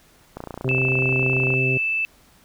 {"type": "click train", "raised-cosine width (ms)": 1, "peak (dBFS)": -18, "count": 35, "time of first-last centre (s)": [0.37, 1.538], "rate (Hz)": 29.1}
{"type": "harmonic tone", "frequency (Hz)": 130, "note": "C3", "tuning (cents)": -11, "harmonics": [1, 2, 3, 4, 5], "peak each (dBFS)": [-22, -30, -26, -36, -40], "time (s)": [0.64, 1.78], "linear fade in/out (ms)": 10}
{"type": "tone", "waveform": "sine", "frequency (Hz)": 2637, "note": "E7", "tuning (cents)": 0, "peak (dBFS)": -20, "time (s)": [0.69, 2.05], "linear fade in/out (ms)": 0}
{"effects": ["pink hiss -55 dBFS RMS until 2.44 s"]}